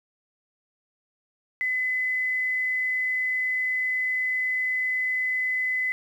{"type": "tone", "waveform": "sine", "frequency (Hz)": 2018, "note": "B6", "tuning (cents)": 37, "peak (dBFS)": -23, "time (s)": [1.61, 5.92], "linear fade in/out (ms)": 0, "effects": ["9-bit"]}